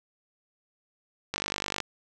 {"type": "click train", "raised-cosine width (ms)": 0.2, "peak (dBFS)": -12, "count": 24, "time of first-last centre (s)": [1.34, 1.803], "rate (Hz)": 49.7, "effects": []}